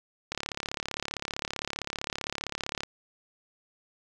click train, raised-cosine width 0.2 ms, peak -14 dBFS, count 90, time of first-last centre 0.32-2.834 s, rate 35.4 Hz, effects none

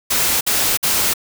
white noise bursts, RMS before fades -17 dBFS, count 3, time 0.1-1.138 s, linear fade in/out 10 ms, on 310 ms, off 54 ms, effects none

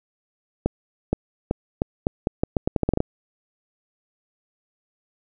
accelerating click train, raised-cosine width 2 ms, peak -6 dBFS, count 15, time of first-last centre 0.66-3.004 s, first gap 470 ms, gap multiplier 0.81, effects none

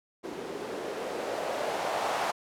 violet noise with low-pass filter sweep, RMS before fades -33 dBFS, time 0.23-2.32 s, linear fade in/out 20 ms, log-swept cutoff 350 to 760 Hz, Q 2.3, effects none

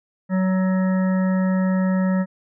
harmonic tone, 187.3 Hz, F#3, 21 cents sharp, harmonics 1 / 3 / 5 / 7 / 9 / 10, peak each -17 / -28 / -35 / -36 / -39 / -37 dBFS, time 0.29-2.26 s, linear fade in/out 50 ms, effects none

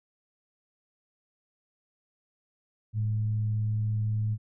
sine tone with frequency modulation, 108.1 Hz, A2, 30 cents flat, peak -25 dBFS, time 2.93-4.38 s, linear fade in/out 50 ms, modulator 97.9 Hz, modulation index 0.23, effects none

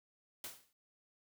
white noise with exponential decay, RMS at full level -42 dBFS, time 0.44-0.73 s, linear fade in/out 2 ms, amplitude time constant 61 ms, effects none

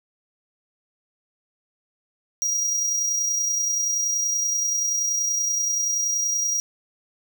square tone with amplitude modulation, 5730 Hz, F8, 44 cents sharp, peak -20 dBFS, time 2.42-6.6 s, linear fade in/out 0 ms, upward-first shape sine, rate 30.5 Hz, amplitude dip 35%, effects none

